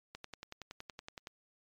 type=click train; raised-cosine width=0.2 ms; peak=-27 dBFS; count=13; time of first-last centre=0.15-1.271 s; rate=10.7 Hz; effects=MP3 96 kbps